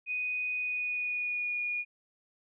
sine tone with pitch glide, 2489 to 2442 Hz, D#7 to D#7, 0 to -33 cents, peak -30 dBFS, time 0.06-1.85 s, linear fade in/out 50 ms, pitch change -33 cents, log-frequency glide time 0.55-1.61 s, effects none

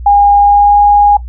sine tone with pitch glide, 813 to 821 Hz, G#5 to G#5, -37 to -20 cents, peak -3 dBFS, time 0.06-1.17 s, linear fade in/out 5 ms, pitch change +17 cents, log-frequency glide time 0.38-0.79 s, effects noise-tail reverb RT60 0.1 s tail -17 dB re dry + added 60 Hz sine -21 dBFS peak until 1.28 s

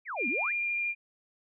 sine exponential two-way sweep, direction down then up, 2489 to 219.5 to 2489 Hz, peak -33 dBFS, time 0.05-0.54 s, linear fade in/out 50 ms, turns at 0.28 s
sine tone with vibrato, 2400 Hz, D7, 37 cents sharp, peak -28 dBFS, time 0.16-0.95 s, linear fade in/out 50 ms, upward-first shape triangle, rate 13 Hz, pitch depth 11 cents each way
effects none

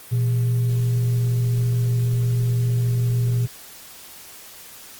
sine tone with frequency modulation, 119.8 Hz, A#2, 48 cents sharp, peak -17 dBFS, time 0.11-3.47 s, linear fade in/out 20 ms, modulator 286 Hz, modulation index 0.2, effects white hiss -42 dBFS RMS until 4.99 s + Opus 32 kbps

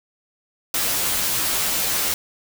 white noise with comb filter, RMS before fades -22 dBFS, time 0.74-2.14 s, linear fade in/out 2 ms, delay 12 ms, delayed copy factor -0.8, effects none

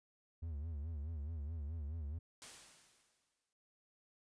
triangle tone with vibrato, 77 Hz, D#2, 17 cents flat, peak -38 dBFS, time 0.42-2.19 s, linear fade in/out 10 ms, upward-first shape sine, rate 4.7 Hz, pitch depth 150 cents each way
white noise with exponential decay, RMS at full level -50 dBFS, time 2.42-3.53 s, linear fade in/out 0 ms, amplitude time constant 240 ms
effects resampled to 22050 Hz

